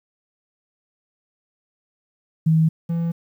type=tone pair in turn; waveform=sine / triangle; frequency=160 / 167.88 Hz; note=D#3 / E3; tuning=+49 / +32 cents; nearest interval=minor second; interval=83 cents; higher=second; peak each=-13 / -18 dBFS; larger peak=first; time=2.46-2.69 / 2.89-3.12 s; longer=neither; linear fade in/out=10 ms; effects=9-bit